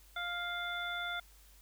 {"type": "harmonic tone", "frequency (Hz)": 700, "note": "F5", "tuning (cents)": 4, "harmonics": [1, 2, 3, 5], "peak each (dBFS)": [-43, -38, -44, -42], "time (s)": [0.16, 1.2], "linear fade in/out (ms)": 5, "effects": ["added 50 Hz sine -59 dBFS peak until 1.61 s", "white hiss -63 dBFS RMS until 1.61 s"]}